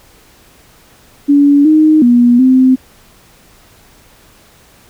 sine tone with pitch steps, 285.5 / 310 / 241.4 / 258.8 Hz, D4 / D#4 / B3 / C4, -49 / -6 / -39 / -19 cents, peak -4 dBFS, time 1.28-2.76 s, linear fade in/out 20 ms, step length 370 ms, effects pink hiss -45 dBFS RMS until 4.89 s

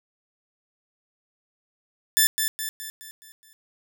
5% pulse tone with echo, 1759 Hz, A6, 1 cent flat, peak -5 dBFS, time 2.17-2.27 s, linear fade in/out 0 ms, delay 210 ms, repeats 6, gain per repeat -6 dB, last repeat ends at 3.53 s, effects none

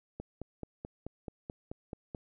click train, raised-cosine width 2 ms, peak -26 dBFS, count 10, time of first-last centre 0.2-2.148 s, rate 4.62 Hz, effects none

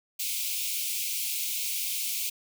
white high-pass noise, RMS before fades -31 dBFS, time 0.19-2.3 s, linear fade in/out 10 ms, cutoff 2200 Hz, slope 96 dB/octave, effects none

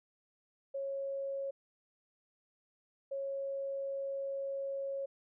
sine tone bursts at uneven times, 549 Hz, C#5, 17 cents flat, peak -35 dBFS, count 2, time 0.74-1.51 / 3.11-5.06 s, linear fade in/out 10 ms, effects none

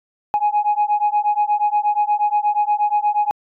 sine beating tone pair, 830 / 838.4 Hz, G#5 / G#5, -1 / +16 cents, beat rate 8.4 Hz, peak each -17 dBFS, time 0.34-3.31 s, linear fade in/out 0 ms, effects tanh soft clip ceiling -10 dBFS

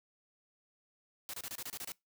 white noise bursts, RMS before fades -42 dBFS, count 9, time 1.29-1.919 s, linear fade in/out 0 ms, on 45 ms, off 28 ms, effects noise-tail reverb RT60 0.2 s tail -24 dB re dry

